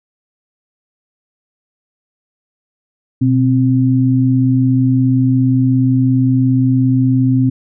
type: tone pair together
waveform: sine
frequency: 124.43 / 261.6 Hz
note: B2 / C4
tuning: +13 / 0 cents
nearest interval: octave + minor second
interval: 1287 cents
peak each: -12 dBFS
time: 3.21-7.5 s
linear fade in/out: 10 ms
effects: none